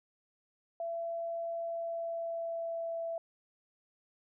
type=tone with pitch glide; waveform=sine; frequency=672 to 665.4 Hz; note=E5 to E5; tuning=+33 to +16 cents; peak=-34 dBFS; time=0.8-3.18 s; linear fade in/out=2 ms; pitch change=-17 cents; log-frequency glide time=1.59-3.02 s; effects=none